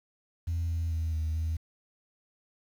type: tone with pitch steps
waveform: sine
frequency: 84 / 83.1 / 81 / 78.8 / 80.5 Hz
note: E2 / E2 / E2 / D#2 / E2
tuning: +33 / +15 / -30 / +23 / -41 cents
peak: -26 dBFS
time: 0.47-1.57 s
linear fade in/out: 10 ms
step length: 220 ms
effects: tanh soft clip ceiling -25 dBFS + 9-bit